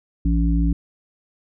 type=harmonic tone; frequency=56.7 Hz; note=A#1; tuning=47 cents flat; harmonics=1 / 3 / 5; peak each=-17 / -22 / -24 dBFS; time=0.25-0.73 s; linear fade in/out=5 ms; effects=none